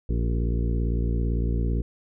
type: harmonic tone with a mistuned harmonic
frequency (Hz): 57.8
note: A#1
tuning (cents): -14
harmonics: 1 / 2 / 3 / 4 / 5 / 6 / 7 / 8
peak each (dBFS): -23 / -29 / -33 / -35 / -37 / -39 / -40 / -41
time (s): 0.09-1.82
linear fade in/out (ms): 5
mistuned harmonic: 6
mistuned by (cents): +48
effects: none